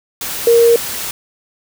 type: tone in noise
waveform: sine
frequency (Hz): 467.1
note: A#4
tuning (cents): +3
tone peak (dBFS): -6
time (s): 0.47-0.76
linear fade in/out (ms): 2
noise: white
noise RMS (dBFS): -23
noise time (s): 0.21-1.11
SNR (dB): +14
effects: none